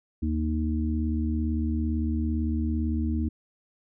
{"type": "harmonic tone", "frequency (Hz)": 77.78, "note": "D#2", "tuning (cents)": 0, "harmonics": [1, 3, 4], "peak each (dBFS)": [-26, -29, -32], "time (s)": [0.22, 3.29], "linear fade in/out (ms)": 10, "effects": []}